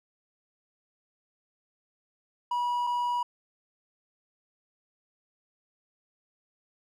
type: tone pair in turn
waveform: triangle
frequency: 970 / 970 Hz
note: B5 / B5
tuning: -31 / -31 cents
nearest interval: unison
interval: 0 cents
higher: neither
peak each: -24 dBFS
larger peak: neither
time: 2.51-2.87 / 2.87-3.23 s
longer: neither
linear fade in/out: 5 ms
effects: none

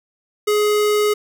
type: tone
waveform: square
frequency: 419.4 Hz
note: G#4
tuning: 17 cents sharp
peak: -15 dBFS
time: 0.47-1.14 s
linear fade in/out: 10 ms
effects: none

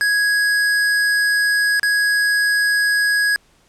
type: tone with dropouts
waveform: square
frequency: 1661.2 Hz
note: G#6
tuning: in tune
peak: -15 dBFS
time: 0.01-3.36 s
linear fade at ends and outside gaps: 0 ms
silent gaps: 1.796-1.831 s
effects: pink hiss -56 dBFS RMS until 3.68 s + low-pass 10000 Hz 12 dB/octave

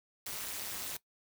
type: noise with amplitude modulation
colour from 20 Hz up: white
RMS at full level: -36 dBFS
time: 0.26-0.97 s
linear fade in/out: 5 ms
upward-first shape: sine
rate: 209 Hz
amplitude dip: 100%
effects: noise-tail reverb RT60 0.1 s tail -19 dB re dry

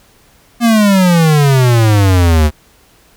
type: exponential sweep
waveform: square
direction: down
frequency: 240 to 73.42 Hz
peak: -7 dBFS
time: 0.6-2.51 s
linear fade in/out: 50 ms
effects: pink hiss -48 dBFS RMS until 3.16 s

